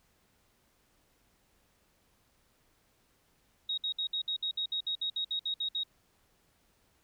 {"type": "tone bursts", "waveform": "sine", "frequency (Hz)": 3775, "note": "A#7", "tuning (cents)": 21, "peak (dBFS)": -30, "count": 15, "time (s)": [3.69, 5.835], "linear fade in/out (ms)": 5, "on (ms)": 87, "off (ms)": 60, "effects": ["pink hiss -70 dBFS RMS until 7.03 s"]}